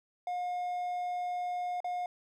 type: tone with dropouts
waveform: triangle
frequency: 716 Hz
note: F5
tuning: 43 cents sharp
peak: -30 dBFS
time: 0.27-2.06 s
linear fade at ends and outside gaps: 2 ms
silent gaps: 1.804-1.844 s
effects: none